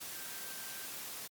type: tone in noise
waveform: sine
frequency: 1568 Hz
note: G6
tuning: in tune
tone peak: -54 dBFS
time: 0.14-0.87 s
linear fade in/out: 20 ms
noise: white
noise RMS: -44 dBFS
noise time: 0-1.28 s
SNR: -13 dB
effects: high-pass 100 Hz 12 dB/octave + Opus 48 kbps